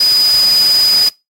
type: tone in noise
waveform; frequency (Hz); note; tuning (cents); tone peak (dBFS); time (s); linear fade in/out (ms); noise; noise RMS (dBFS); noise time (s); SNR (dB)
sine; 4961; D#8; -6; -8; 0-1.09; 5; white; -22; 0-1.09; +11
effects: noise-tail reverb RT60 0.2 s tail -21 dB re dry + AAC 48 kbps